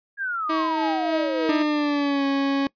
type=exponential sweep; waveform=sine; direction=down; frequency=1656 to 440 Hz; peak=-24 dBFS; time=0.17-1.53 s; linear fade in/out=50 ms
type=tone with tremolo; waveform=sawtooth; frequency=318.9 Hz; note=D#4; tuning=43 cents sharp; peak=-18 dBFS; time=0.49-1.63 s; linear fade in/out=10 ms; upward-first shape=sine; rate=3.3 Hz; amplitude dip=35%
type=tone with pitch glide; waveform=40% pulse; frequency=301.2 to 276.2 Hz; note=D4 to C#4; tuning=+44 to -6 cents; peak=-19 dBFS; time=1.49-2.67 s; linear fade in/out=2 ms; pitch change=-150 cents; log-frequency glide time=1.68-2.25 s
effects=noise-tail reverb RT60 0.1 s tail -22 dB re dry + resampled to 11025 Hz

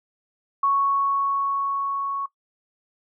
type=tone with level ramp; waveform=sine; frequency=1108.7 Hz; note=C#6; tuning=in tune; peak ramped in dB=-17 to -25 dBFS; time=0.63-2.26 s; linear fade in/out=5 ms; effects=noise-tail reverb RT60 0.1 s tail -18 dB re dry

